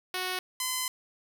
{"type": "tone pair in turn", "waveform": "5% pulse", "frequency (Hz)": [368.4, 1021.7], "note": ["F#4", "C6"], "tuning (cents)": [-7, -42], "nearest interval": "octave + tritone", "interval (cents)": 1765, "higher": "second", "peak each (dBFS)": [-19, -17], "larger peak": "second", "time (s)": [[0.14, 0.39], [0.6, 0.88]], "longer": "second", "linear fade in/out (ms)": 2, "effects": []}